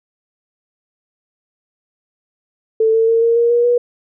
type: tone with pitch steps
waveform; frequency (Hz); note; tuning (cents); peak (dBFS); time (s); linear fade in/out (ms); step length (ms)
sine; 443.4 / 449.8 / 456.4 / 463 / 469.8 / 476.6 / 483.5; A4 / A4 / A#4 / A#4 / A#4 / A#4 / B4; +13 / +38 / -37 / -12 / +13 / +38 / -37; -10; 2.8-3.78; 5; 140
effects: none